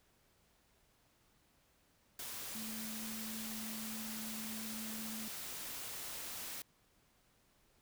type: tone in noise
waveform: sine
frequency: 220 Hz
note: A3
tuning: in tune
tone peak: -45 dBFS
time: 2.55-5.28 s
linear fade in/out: 2 ms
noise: white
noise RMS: -45 dBFS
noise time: 2.19-6.62 s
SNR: -3 dB
effects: pink hiss -72 dBFS RMS until 7.81 s